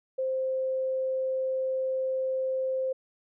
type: tone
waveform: sine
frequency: 523.3 Hz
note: C5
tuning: in tune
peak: -26 dBFS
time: 0.18-2.93 s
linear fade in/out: 10 ms
effects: none